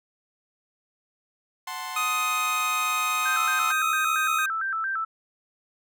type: chord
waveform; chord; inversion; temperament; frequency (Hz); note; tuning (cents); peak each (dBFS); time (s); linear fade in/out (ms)
sawtooth; F# diminished; none; equal; 740 / 880 / 1046.5; F#5 / A5 / C6; 0 / 0 / 0; -35 / -35 / -30; 1.67-3.72; 5
type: tone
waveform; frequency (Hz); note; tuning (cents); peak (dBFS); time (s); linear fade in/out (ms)
25% pulse; 1251; D#6; +9; -20; 1.96-4.46; 5
type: tone with vibrato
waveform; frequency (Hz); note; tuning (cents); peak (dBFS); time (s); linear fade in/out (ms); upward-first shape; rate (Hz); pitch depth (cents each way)
sine; 1439; F#6; -49; -25; 3.25-5.05; 10; square; 4.4; 150
effects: none